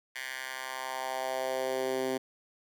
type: tone with high-pass filter sweep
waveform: 10% pulse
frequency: 130.81 Hz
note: C3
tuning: in tune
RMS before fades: -34 dBFS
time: 0.15-2.18 s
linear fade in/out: 10 ms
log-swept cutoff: 1900 to 300 Hz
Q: 2.2
effects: none